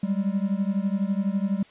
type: beating tone pair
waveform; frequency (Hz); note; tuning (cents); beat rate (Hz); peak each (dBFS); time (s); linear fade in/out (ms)
triangle; 192 / 204; G3 / G#3; -36 / -31; 12; -23 / -24; 0.03-1.63; 5
effects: white hiss -54 dBFS RMS until 1.7 s + resampled to 8000 Hz